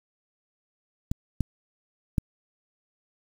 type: clicks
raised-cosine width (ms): 5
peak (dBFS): -14 / -12 / -10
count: 3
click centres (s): 1.115 / 1.407 / 2.182
effects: 7-bit